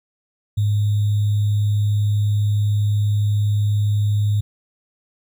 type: tone with sample-and-hold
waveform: sine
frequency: 103.83 Hz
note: G#2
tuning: in tune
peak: -15 dBFS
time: 0.57-4.41 s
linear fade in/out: 10 ms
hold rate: 3675 Hz
effects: none